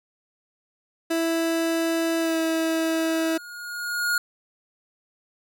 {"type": "tone with pitch glide", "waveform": "30% pulse", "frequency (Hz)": [329.6, 324.5], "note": ["E4", "E4"], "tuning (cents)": [0, -27], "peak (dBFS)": -19, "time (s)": [1.1, 3.38], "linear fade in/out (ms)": 10, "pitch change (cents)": -27, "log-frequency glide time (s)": [2.19, 2.39]}
{"type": "tone with exponential growth", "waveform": "square", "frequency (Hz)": 1433, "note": "F6", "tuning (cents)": 44, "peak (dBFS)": -20, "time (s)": [2.66, 4.18], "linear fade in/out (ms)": 2, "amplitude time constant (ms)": 330}
{"effects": []}